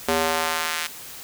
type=tone with high-pass filter sweep; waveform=square; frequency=80.7 Hz; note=E2; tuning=36 cents flat; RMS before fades=-24 dBFS; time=0.08-0.87 s; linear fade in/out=5 ms; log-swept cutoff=370 to 2000 Hz; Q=0.93; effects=white hiss -39 dBFS RMS until 1.23 s